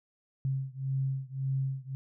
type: beating tone pair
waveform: sine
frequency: 133.5 / 135.3 Hz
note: C3 / C#3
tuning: +35 / -42 cents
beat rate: 1.8 Hz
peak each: -32 / -33 dBFS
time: 0.45-1.95 s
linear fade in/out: 0 ms
effects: none